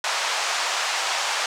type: band-pass noise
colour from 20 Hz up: pink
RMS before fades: -25 dBFS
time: 0.04-1.46 s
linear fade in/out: 2 ms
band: 690 to 7300 Hz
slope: 24 dB/octave
effects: none